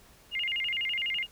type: tone with vibrato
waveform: sine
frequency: 2450 Hz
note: D#7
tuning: 27 cents flat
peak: -28 dBFS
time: 0.31-1.27 s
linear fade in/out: 50 ms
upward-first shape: square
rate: 12 Hz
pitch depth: 260 cents each way
effects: pink hiss -57 dBFS RMS until 1.31 s